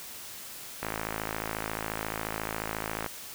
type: click train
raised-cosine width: 0.5 ms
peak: -16 dBFS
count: 122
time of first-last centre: 0.83-3.062 s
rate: 54.2 Hz
effects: white hiss -43 dBFS RMS until 3.34 s